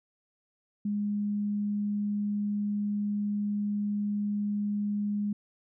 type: tone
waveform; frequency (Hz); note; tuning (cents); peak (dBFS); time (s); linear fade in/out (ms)
sine; 206.1; G#3; -13; -27; 0.85-5.33; 5
effects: none